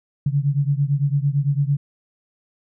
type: beating tone pair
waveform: sine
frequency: 138.59 / 147.49 Hz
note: C#3 / D3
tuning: 0 / +8 cents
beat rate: 8.9 Hz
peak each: -19 / -21 dBFS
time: 0.26-1.77 s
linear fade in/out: 5 ms
effects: none